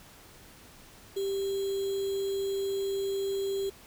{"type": "tone with sample-and-hold", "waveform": "sine", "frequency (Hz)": 392, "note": "G4", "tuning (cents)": 0, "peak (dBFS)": -28, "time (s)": [1.16, 3.7], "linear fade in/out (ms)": 10, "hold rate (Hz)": 3675, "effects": ["pink hiss -53 dBFS RMS until 3.86 s"]}